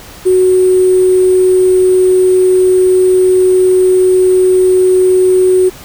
sine tone with sample-and-hold, 370 Hz, F#4, in tune, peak -5 dBFS, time 0.25-5.7 s, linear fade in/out 20 ms, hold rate 8820 Hz, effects pink hiss -33 dBFS RMS until 5.84 s

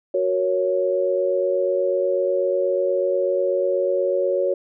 sine chord, F# major, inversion none, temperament equal, 370 / 466.2 / 554.4 Hz, F#4 / A#4 / C#5, 0 / 0 / 0 cents, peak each -23 / -26 / -20 dBFS, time 0.14-4.54 s, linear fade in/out 5 ms, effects none

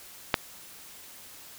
click, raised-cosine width 0.3 ms, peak -4 dBFS, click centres 0.342 s, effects white hiss -48 dBFS RMS until 1.58 s

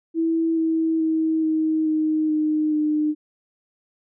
sine tone with pitch steps, 327.4 / 323.3 / 319.2 / 315.2 / 311.2 / 307.2 / 303.4 Hz, E4 / E4 / D#4 / D#4 / D#4 / D#4 / D#4, -12 / -34 / +44 / +23 / 0 / -22 / -44 cents, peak -18 dBFS, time 0.14-3.15 s, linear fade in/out 50 ms, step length 430 ms, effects none

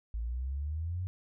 sine exponential sweep, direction up, 54.2 to 94.2 Hz, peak -32 dBFS, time 0.14-1.07 s, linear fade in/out 0 ms, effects none

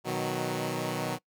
10% pulse chord, B major, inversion none, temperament equal, 123.47 / 155.56 / 185 Hz, B2 / D#3 / F#3, 0 / 0 / 0 cents, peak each -26 dBFS, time 0.04-1.19 s, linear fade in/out 50 ms, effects noise-tail reverb RT60 0.1 s tail -22 dB re dry

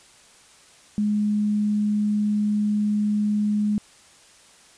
sine tone, 209.1 Hz, G#3, 12 cents sharp, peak -19 dBFS, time 0.98-3.78 s, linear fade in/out 0 ms, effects white hiss -52 dBFS RMS until 4.77 s + resampled to 22050 Hz

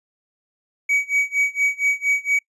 triangle tone with tremolo, 2266 Hz, C#7, 37 cents sharp, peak -13 dBFS, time 0.89-2.39 s, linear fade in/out 5 ms, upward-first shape sine, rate 4.3 Hz, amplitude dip 95%, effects noise-tail reverb RT60 0.1 s tail -24 dB re dry + resampled to 24000 Hz

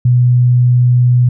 sine tone, 123.47 Hz, B2, in tune, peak -6 dBFS, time 0.05-1.29 s, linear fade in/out 5 ms, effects none

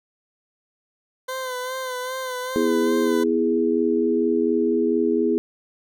20% pulse tone with vibrato, 511 Hz, C5, 41 cents flat, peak -22 dBFS, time 1.28-3.24 s, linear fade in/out 10 ms, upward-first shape sine, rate 2.5 Hz, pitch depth 40 cents each way
sine chord, E major, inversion second, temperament equal with one note detuned, 246.9 / 329.6 / 413.9 Hz, B3 / E4 / G#4, 0 / 0 / -6 cents, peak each -23 / -22 / -21 dBFS, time 2.56-5.38 s, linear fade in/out 0 ms
effects none

